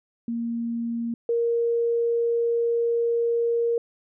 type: tone pair in turn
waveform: sine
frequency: 233.1 / 467.7 Hz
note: A#3 / A#4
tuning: 0 / +6 cents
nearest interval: octave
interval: 1206 cents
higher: second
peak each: -25 / -20 dBFS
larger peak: second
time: 0.28-1.14 / 1.29-3.78 s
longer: second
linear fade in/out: 2 ms
effects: none